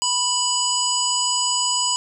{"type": "harmonic tone", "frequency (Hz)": 987.8, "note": "B5", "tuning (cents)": 0, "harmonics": [1, 3, 5, 7, 8], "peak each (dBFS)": [-25, -25, -25, -25, -25], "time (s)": [0.02, 1.96], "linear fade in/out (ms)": 0, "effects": ["9-bit"]}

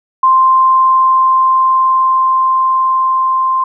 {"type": "tone with level ramp", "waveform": "sine", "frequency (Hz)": 1046.5, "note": "C6", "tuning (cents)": 0, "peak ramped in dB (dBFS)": [-5, -10], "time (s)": [0.23, 3.64], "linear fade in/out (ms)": 5, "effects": []}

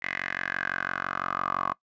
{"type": "tone with band-pass filter sweep", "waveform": "10% pulse", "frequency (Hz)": 45.93, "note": "F#1", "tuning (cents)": -12, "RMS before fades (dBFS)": -31, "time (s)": [0.02, 1.73], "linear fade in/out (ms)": 10, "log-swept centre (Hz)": [2000, 1100], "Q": 6.6, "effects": ["noise-tail reverb RT60 0.1 s tail -21 dB re dry", "resampled to 16000 Hz"]}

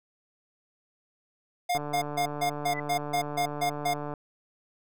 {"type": "tone bursts", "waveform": "square", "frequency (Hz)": 710, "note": "F5", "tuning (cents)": 28, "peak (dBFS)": -25, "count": 10, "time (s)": [1.69, 3.94], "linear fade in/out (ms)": 10, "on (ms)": 90, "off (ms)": 150}
{"type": "click train", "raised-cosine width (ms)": 1, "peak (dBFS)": -22, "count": 352, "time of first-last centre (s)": [1.75, 4.138], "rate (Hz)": 147}
{"type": "tone with exponential growth", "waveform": "sine", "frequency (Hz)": 2000, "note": "B6", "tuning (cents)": 21, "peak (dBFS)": -29, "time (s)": [2.64, 2.8], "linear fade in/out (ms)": 5, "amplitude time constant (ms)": 34}
{"effects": []}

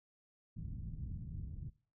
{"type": "low-pass noise", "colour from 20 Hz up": "white", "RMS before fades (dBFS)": -44, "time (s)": [0.56, 1.7], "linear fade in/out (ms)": 10, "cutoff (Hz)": 150, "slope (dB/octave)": 24, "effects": ["noise-tail reverb RT60 0.4 s tail -21 dB re dry"]}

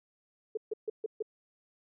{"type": "tone bursts", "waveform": "sine", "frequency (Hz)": 434.1, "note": "A4", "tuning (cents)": -23, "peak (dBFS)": -30, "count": 5, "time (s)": [0.55, 1.225], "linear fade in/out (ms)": 5, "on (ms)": 23, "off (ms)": 140, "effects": []}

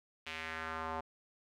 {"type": "tone with band-pass filter sweep", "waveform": "square", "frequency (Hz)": 80.5, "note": "E2", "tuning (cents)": -41, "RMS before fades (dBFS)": -41, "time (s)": [0.26, 1.01], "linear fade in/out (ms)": 10, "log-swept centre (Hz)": [2700, 880], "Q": 2.1, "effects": []}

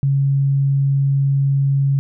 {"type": "tone", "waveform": "sine", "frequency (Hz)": 138.2, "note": "C#3", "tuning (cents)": -5, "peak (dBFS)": -13, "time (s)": [0.03, 1.99], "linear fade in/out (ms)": 0, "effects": []}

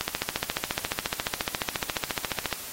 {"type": "click train", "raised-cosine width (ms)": 0.2, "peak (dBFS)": -8, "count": 37, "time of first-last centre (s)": [0.01, 2.527], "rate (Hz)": 14.3, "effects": ["white hiss -39 dBFS RMS until 2.72 s", "AAC 48 kbps"]}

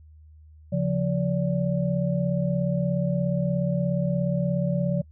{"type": "tone cluster", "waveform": "sine", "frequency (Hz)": [138.9, 175.8, 577], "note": ["C#3", "F3", "D5"], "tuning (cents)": [4, 12, -31], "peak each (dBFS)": [-26, -24, -29], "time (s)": [0.72, 5.02], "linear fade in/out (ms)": 10, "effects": ["noise-tail reverb RT60 0.1 s tail -25 dB re dry", "added 77 Hz sine -47 dBFS peak until 5.11 s"]}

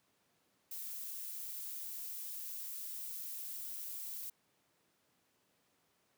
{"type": "noise", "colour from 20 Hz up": "violet", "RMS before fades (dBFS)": -44, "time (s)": [0.71, 4.3], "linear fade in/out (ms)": 5, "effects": ["pink hiss -75 dBFS RMS until 6.17 s", "high-pass 150 Hz 12 dB/octave"]}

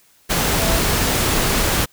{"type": "tone in noise", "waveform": "sine", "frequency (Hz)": 659.3, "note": "E5", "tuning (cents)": 0, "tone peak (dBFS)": -25, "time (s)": [0.59, 0.8], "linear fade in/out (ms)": 20, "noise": "pink", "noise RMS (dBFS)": -18, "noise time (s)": [0.29, 1.86], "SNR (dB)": -10, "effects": ["white hiss -55 dBFS RMS until 1.92 s"]}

